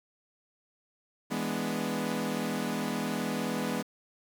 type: chord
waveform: sawtooth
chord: E dominant seventh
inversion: none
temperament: equal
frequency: 164.81 / 207.7 / 246.9 / 293.7 Hz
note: E3 / G#3 / B3 / D4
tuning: 0 / 0 / 0 / 0 cents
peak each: -34 / -30 / -30 / -35 dBFS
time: 1.3-3.83 s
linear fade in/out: 20 ms
effects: 9-bit